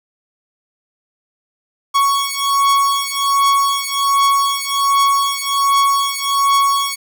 45% pulse beating tone pair, 1111 / 1112.3 Hz, C#6 / C#6, +4 / +6 cents, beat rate 1.3 Hz, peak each -16 dBFS, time 1.94-6.96 s, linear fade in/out 20 ms, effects none

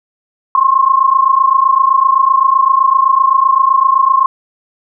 sine tone pair together, 1054 / 1081.8 Hz, C6 / C#6, +12 / -43 cents, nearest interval unison, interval 45 cents, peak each -10 dBFS, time 0.55-4.26 s, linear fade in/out 2 ms, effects none

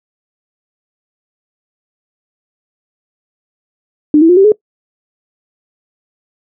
sine tone with pitch steps, 300 / 327.2 / 356.8 / 389.1 / 424.3 Hz, D4 / E4 / F4 / G4 / G#4, +37 / -13 / +37 / -13 / +37 cents, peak -3 dBFS, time 4.14-4.52 s, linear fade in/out 2 ms, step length 76 ms, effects noise-tail reverb RT60 0.1 s tail -22 dB re dry

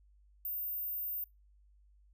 sine tone, 14630 Hz, A#9, 34 cents flat, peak -34 dBFS, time 0.45-1.24 s, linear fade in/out 2 ms, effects noise-tail reverb RT60 0.2 s tail -21 dB re dry + added 50 Hz sine -61 dBFS peak until 2.13 s

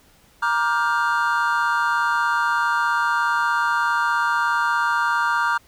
triangle chord, G minor seventh, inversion first, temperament just, 940.8 / 1176 / 1411.2 / 1568 Hz, Bb5 / D6 / F6 / G6, +16 / +2 / +18 / 0 cents, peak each -21 / -22 / -21 / -24 dBFS, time 0.42-5.58 s, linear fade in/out 10 ms, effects pink hiss -55 dBFS RMS until 5.67 s

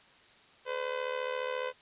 sawtooth tone with amplitude modulation, 507 Hz, B4, 45 cents sharp, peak -25 dBFS, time 0.65-1.73 s, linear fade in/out 50 ms, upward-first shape sine, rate 74.5 Hz, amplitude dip 75%, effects white hiss -59 dBFS RMS until 1.81 s + resampled to 8000 Hz

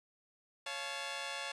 10% pulse chord, Db augmented, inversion none, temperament just, 554.4 / 693 / 866.2 Hz, Db5 / F5 / A5, 0 / -14 / -27 cents, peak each -35 / -37 / -35 dBFS, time 0.66-1.52 s, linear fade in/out 5 ms, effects resampled to 22050 Hz + 11-bit

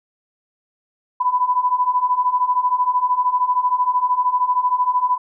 sine beating tone pair, 987.8 / 1000.8 Hz, B5 / B5, 0 / +23 cents, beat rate 13 Hz, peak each -20 / -17 dBFS, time 1.2-5.18 s, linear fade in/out 10 ms, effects none

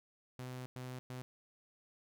sawtooth tone bursts at uneven times, 127 Hz, B2, 49 cents sharp, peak -39 dBFS, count 3, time 0.39-0.66 / 0.76-0.99 / 1.1-1.22 s, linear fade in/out 0 ms, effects none

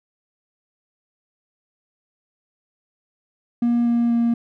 triangle tone with pitch steps, 237.6 / 236 / 234.3 Hz, A#3 / A#3 / A#3, +33 / +22 / +9 cents, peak -13 dBFS, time 3.62-4.34 s, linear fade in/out 5 ms, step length 240 ms, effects tanh soft clip ceiling -10 dBFS

